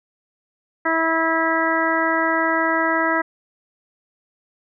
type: harmonic tone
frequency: 325.5 Hz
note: E4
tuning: 22 cents flat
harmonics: 1 / 2 / 3 / 4 / 5 / 6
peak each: -24 / -24 / -24 / -24 / -24 / -24 dBFS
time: 0.85-3.22 s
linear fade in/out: 10 ms
effects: none